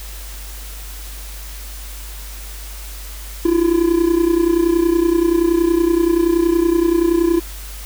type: tone with amplitude modulation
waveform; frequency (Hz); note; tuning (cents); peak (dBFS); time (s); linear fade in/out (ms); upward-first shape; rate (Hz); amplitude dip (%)
triangle; 338.5; E4; +46; -7; 3.45-7.4; 5; sine; 30.6; 75
effects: added 50 Hz sine -30 dBFS peak until 7.85 s + white hiss -36 dBFS RMS until 7.85 s